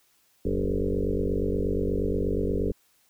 sine tone with frequency modulation, 233.1 Hz, A#3, in tune, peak -23 dBFS, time 0.45-2.72 s, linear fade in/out 5 ms, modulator 48.4 Hz, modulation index 5.1, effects white hiss -65 dBFS RMS until 3.09 s

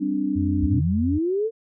sine chord, G suspended fourth, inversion none, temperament equal, 196 / 261.6 / 293.7 Hz, G3 / C4 / D4, 0 / 0 / 0 cents, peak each -28 / -27 / -23 dBFS, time 0-0.81 s, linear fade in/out 20 ms
sine tone with pitch glide, 87.31 to 85.71 Hz, F2 to F2, 0 to -32 cents, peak -23 dBFS, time 0.35-1.19 s, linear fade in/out 20 ms, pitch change -32 cents, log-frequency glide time 0.71-1.05 s
sine linear sweep, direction up, 49 to 460.7 Hz, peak -20 dBFS, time 0.6-1.51 s, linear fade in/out 50 ms
effects none

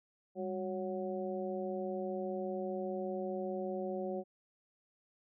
harmonic tone with a mistuned harmonic, 185 Hz, F#3, in tune, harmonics 1 / 2 / 3 / 4, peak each -41 / -39 / -40 / -45 dBFS, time 0.35-4.24 s, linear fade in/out 50 ms, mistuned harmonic 1, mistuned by +120 cents, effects none

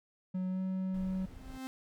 triangle tone with pitch glide, 185 to 187.91 Hz, F#3 to F#3, 0 to +27 cents, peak -30 dBFS, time 0.34-1.26 s, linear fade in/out 10 ms, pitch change +27 cents, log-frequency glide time 0.48-0.61 s
brown noise, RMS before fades -47 dBFS, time 0.94-1.58 s, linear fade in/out 5 ms
45% pulse tone with exponential growth, 261.6 Hz, C4, in tune, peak -37 dBFS, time 1.11-1.67 s, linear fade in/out 0 ms, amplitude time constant 120 ms
effects none

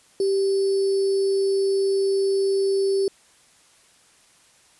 sine tone with sample-and-hold, 390.8 Hz, G4, 5 cents flat, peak -18 dBFS, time 0.2-3.08 s, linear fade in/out 2 ms, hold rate 4900 Hz, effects white hiss -56 dBFS RMS until 4.79 s + resampled to 24000 Hz

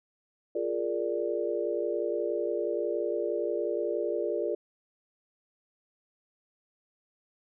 sine chord, Bb dominant seventh, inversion second, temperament equal, 349.2 / 415.3 / 466.2 / 587.3 Hz, F4 / Ab4 / Bb4 / D5, 0 / 0 / 0 / 0 cents, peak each -33 dBFS, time 0.55-4.55 s, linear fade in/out 5 ms, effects none

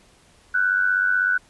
sine tone with amplitude modulation, 1489 Hz, F#6, 11 cents sharp, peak -14 dBFS, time 0.54-1.38 s, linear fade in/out 10 ms, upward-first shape sine, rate 96.1 Hz, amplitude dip 70%, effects pink hiss -55 dBFS RMS until 1.49 s + resampled to 24000 Hz

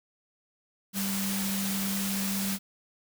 sine tone in noise, 195.6 Hz, G3, 4 cents flat, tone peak -30 dBFS, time 0.93-2.59 s, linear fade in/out 50 ms, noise white, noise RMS -33 dBFS, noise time 0.93-2.59 s, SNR 0 dB, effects none

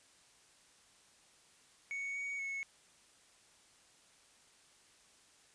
triangle tone with pitch steps, 2225 / 2242 / 2198 Hz, C#7 / C#7 / C#7, +6 / +19 / -15 cents, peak -36 dBFS, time 1.91-2.63 s, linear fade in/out 0 ms, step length 240 ms, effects white hiss -65 dBFS RMS until 5.54 s + resampled to 22050 Hz

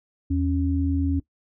sine tone pair together, 81.88 / 275.4 Hz, E2 / C#4, -11 / -11 cents, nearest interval octave + major sixth, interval 2100 cents, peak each -23 dBFS, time 0.3-1.2 s, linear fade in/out 10 ms, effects noise-tail reverb RT60 0.1 s tail -18 dB re dry

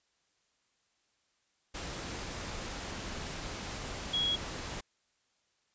sine tone in noise, 3322 Hz, G#7, in tune, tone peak -28 dBFS, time 4.13-4.36 s, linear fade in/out 10 ms, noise pink, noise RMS -40 dBFS, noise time 1.74-4.81 s, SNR +9 dB, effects white hiss -75 dBFS RMS until 5.74 s + resampled to 16000 Hz

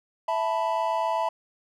triangle chord, E suspended fourth, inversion none, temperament equal, 659.3 / 880 / 987.8 Hz, E5 / A5 / B5, 0 / 0 / 0 cents, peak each -26 dBFS, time 0.28-1.29 s, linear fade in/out 5 ms, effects none

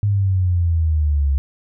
sine exponential sweep, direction down, 104 to 67.7 Hz, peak -14 dBFS, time 0.03-1.38 s, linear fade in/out 0 ms, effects none

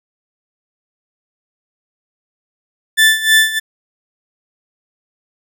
30% pulse tone with tremolo, 1760 Hz, A6, in tune, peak -4 dBFS, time 2.97-3.6 s, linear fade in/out 20 ms, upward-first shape sine, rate 3.2 Hz, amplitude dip 80%, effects none

